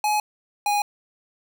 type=tone pair in turn; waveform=square; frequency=843 / 823.7 Hz; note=G#5 / G#5; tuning=+26 / -14 cents; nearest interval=unison; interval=40 cents; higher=first; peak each=-20 dBFS; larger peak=neither; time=0.04-0.2 / 0.66-0.82 s; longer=neither; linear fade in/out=2 ms; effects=none